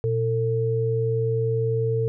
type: tone pair together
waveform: sine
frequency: 119.2 / 450 Hz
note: A#2 / A4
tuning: +39 / +39 cents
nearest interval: octave + major seventh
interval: 2300 cents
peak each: -23 dBFS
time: 0.04-2.08 s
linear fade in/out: 0 ms
effects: none